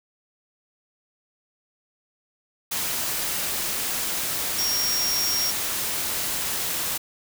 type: tone in noise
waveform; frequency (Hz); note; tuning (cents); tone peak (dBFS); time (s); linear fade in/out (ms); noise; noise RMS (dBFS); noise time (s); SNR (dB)
sine; 5588; F8; 0; -23; 4.58-5.51; 10; white; -27; 2.71-6.98; +1
effects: none